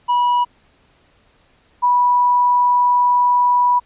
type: tone pair in turn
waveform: triangle / sine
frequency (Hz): 975 / 980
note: B5 / B5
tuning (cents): -23 / -14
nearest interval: unison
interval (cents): 9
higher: second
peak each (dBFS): -11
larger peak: neither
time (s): 0.08-0.45 / 1.82-3.8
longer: second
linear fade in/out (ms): 20
effects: pink hiss -56 dBFS RMS until 3.85 s + resampled to 8000 Hz